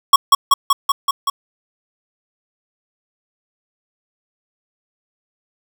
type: tone with echo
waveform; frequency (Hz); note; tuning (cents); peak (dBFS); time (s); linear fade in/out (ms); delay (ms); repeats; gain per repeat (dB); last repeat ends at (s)
square; 1107; C#6; -3; -4; 0.13-0.16; 5; 190; 6; -2; 1.3
effects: 7-bit